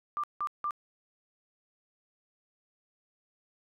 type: tone bursts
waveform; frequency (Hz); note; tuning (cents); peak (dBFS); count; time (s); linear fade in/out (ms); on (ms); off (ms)
sine; 1187; D6; +18; -29; 3; 0.17-0.708; 0; 66; 170
effects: none